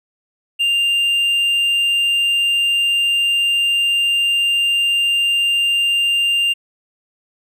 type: tone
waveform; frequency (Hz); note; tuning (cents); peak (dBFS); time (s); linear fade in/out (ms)
triangle; 2794; F7; 0; -12; 0.59-6.54; 20
effects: none